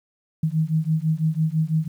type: beating tone pair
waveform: sine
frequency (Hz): 155.4 / 161.4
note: D#3 / E3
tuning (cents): -2 / -36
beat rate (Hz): 6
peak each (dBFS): -22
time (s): 0.43-1.88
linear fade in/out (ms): 5
effects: 9-bit